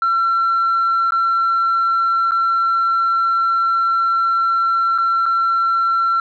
sine tone with dropouts, 1354 Hz, E6, 46 cents sharp, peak -12 dBFS, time 0.02-6.2 s, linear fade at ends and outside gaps 2 ms, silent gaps 1.107-1.121 / 2.31-2.318 / 4.979-4.984 / 5.257-5.262 s, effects tanh soft clip ceiling -11 dBFS

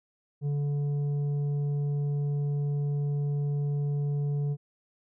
sine tone with tanh clipping, 144.3 Hz, D3, 30 cents flat, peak -27 dBFS, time 0.41-4.57 s, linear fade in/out 50 ms, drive 6 dB, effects none

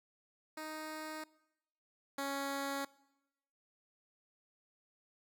10% pulse tone pair in turn, 311.1 / 277.2 Hz, D#4 / C#4, 0 / 0 cents, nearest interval major second, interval 200 cents, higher first, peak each -34 / -28 dBFS, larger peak second, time 0.57-1.24 / 2.18-2.85 s, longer neither, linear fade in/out 5 ms, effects noise-tail reverb RT60 0.9 s tail -22 dB re dry

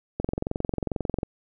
click train, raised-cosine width 2 ms, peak -13 dBFS, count 24, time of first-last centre 0.2-1.231 s, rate 22.3 Hz, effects none

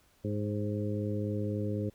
harmonic tone with a mistuned harmonic, 103.83 Hz, G#2, in tune, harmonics 1 / 2 / 3 / 4 / 5, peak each -33 / -36 / -38 / -39 / -40 dBFS, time 0.24-1.9 s, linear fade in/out 10 ms, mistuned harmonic 5, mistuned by +20 cents, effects pink hiss -66 dBFS RMS until 1.94 s

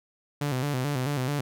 sawtooth tone with vibrato, 136.2 Hz, C#3, 30 cents flat, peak -22 dBFS, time 0.41-1.41 s, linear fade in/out 5 ms, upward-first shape square, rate 4.6 Hz, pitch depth 110 cents each way, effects none

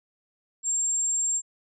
sine tone, 7420 Hz, A#8, 9 cents flat, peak -23 dBFS, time 0.63-1.42 s, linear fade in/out 50 ms, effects none

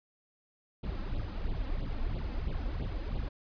brown noise with flanger, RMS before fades -34 dBFS, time 0.83-3.29 s, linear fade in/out 10 ms, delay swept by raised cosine 0.26 to 3.86 ms, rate 3 Hz, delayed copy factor +0.9, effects resampled to 11025 Hz

